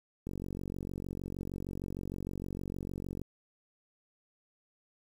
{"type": "click train", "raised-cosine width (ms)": 3, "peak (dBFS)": -26, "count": 138, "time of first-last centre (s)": [0.27, 3.216], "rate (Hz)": 46.5, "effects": ["9-bit"]}